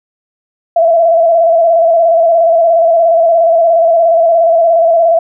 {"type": "tone with vibrato", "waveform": "sine", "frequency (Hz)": 668, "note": "E5", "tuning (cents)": 23, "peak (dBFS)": -5, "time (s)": [0.76, 5.19], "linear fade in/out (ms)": 5, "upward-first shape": "square", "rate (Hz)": 17, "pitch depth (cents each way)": 40, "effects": []}